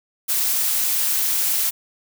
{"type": "noise with amplitude modulation", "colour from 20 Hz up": "blue", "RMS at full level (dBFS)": -18, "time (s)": [0.28, 1.71], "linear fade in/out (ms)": 20, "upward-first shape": "sine", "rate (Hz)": 272, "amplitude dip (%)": 55, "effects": []}